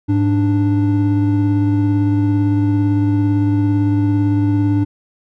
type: tone pair together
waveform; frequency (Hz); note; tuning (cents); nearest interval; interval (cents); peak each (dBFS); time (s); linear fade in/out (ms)
triangle; 103.83 / 293.7; G#2 / D4; 0 / 0; octave + tritone; 1800; -13; 0.08-4.85; 20
effects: none